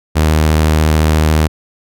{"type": "tone with vibrato", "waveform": "sawtooth", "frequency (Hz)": 77.78, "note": "D#2", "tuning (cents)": 0, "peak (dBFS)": -5, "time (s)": [0.15, 1.48], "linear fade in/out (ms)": 20, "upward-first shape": "triangle", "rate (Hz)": 14, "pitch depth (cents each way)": 20, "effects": []}